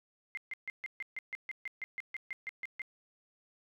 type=tone bursts; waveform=sine; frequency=2093 Hz; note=C7; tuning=in tune; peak=-36 dBFS; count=16; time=0.35-2.818 s; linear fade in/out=0 ms; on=23 ms; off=140 ms; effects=none